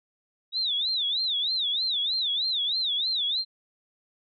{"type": "tone with vibrato", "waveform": "sine", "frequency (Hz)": 3729, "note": "A#7", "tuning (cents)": 0, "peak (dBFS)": -24, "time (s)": [0.52, 3.45], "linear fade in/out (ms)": 50, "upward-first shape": "sine", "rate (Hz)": 3.2, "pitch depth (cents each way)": 200, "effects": []}